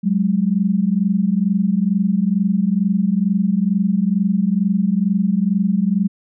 sine tone pair together, 185.48 / 207.7 Hz, F#3 / G#3, +5 / 0 cents, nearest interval major second, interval 195 cents, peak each -17 dBFS, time 0.03-6.08 s, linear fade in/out 20 ms, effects none

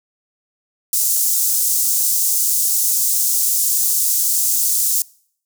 pink high-pass noise, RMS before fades -17 dBFS, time 0.93-5.02 s, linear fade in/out 2 ms, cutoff 6600 Hz, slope 24 dB/octave, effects noise-tail reverb RT60 0.6 s tail -24 dB re dry

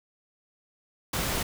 pink noise, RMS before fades -29 dBFS, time 1.13-1.43 s, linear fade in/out 5 ms, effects none

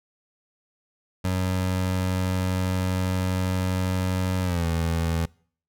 25% pulse tone with pitch glide, 92.5 to 82.89 Hz, F#2 to E2, 0 to +10 cents, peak -19 dBFS, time 1.24-5.26 s, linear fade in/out 10 ms, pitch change -190 cents, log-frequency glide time 4.42-4.66 s, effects noise-tail reverb RT60 0.5 s tail -24 dB re dry

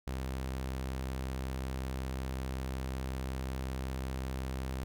sawtooth tone, 65.41 Hz, C2, in tune, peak -31 dBFS, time 0.07-4.84 s, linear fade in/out 0 ms, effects none

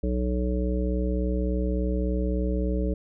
harmonic tone, 61.74 Hz, B1, in tune, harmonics 1 / 3 / 5 / 7 / 9, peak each -25 / -30 / -32 / -33 / -35 dBFS, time 0.03-2.94 s, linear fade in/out 5 ms, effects none

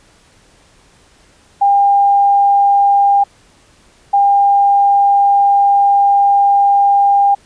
sine tone pair in turn, 802 / 802 Hz, G5 / G5, +39 / +39 cents, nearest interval unison, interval 0 cents, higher neither, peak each -7 dBFS, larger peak neither, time 1.61-3.24 / 4.13-7.35 s, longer second, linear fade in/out 10 ms, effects pink hiss -49 dBFS RMS until 7.45 s + resampled to 22050 Hz

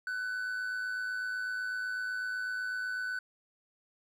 triangle tone with amplitude modulation, 1500 Hz, F#6, 23 cents sharp, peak -29 dBFS, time 0.07-3.19 s, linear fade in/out 2 ms, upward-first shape sine, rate 108 Hz, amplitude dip 45%, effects none

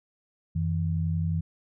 sine tone pair together, 90.2 / 161.56 Hz, F#2 / E3, -44 / -35 cents, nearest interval minor seventh, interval 1009 cents, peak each -27 dBFS, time 0.55-1.41 s, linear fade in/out 10 ms, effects none

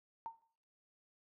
sine tone with exponential decay, 911 Hz, A#5, 40 cents flat, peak -37 dBFS, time 0.26-0.42 s, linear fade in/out 0 ms, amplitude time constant 34 ms, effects noise-tail reverb RT60 0.5 s tail -17 dB re dry

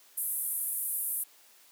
pink band-pass noise, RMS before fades -33 dBFS, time 0.17-1.24 s, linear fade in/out 10 ms, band 9800 to 14000 Hz, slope 48 dB/octave, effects white hiss -59 dBFS RMS until 1.71 s + high-pass 300 Hz 12 dB/octave

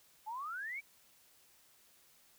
sine exponential sweep, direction up, 836 to 2349 Hz, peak -39 dBFS, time 0.26-0.81 s, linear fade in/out 20 ms, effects white hiss -66 dBFS RMS until 2.38 s

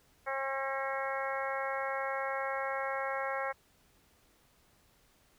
harmonic tone with a mistuned harmonic, 270 Hz, C#4, 45 cents flat, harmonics 2 / 3 / 4 / 5 / 6 / 7 / 8, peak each -37 / -39 / -40 / -41 / -42 / -42 / -43 dBFS, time 0.26-3.53 s, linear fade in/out 20 ms, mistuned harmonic 8, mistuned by +18 cents, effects pink hiss -67 dBFS RMS until 5.38 s

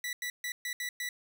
sawtooth tone bursts at uneven times, 1963 Hz, B6, 11 cents flat, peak -30 dBFS, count 6, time 0.04-0.13 / 0.22-0.3 / 0.44-0.52 / 0.65-0.73 / 0.8-0.89 / 1-1.09 s, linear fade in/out 2 ms, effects none

